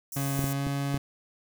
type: high-pass noise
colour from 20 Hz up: white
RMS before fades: -38 dBFS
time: 0.12-0.53 s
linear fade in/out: 2 ms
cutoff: 5300 Hz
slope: 96 dB/octave
type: tone with pitch glide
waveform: 30% pulse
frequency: 138.5 to 140.03 Hz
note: C#3 to C#3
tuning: -1 to +18 cents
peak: -25 dBFS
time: 0.16-0.98 s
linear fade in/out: 5 ms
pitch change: +19 cents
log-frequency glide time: 0.53-0.66 s
type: clicks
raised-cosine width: 3 ms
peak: -19 dBFS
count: 4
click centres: 0.392 / 0.442 / 0.669 / 0.944 s
effects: none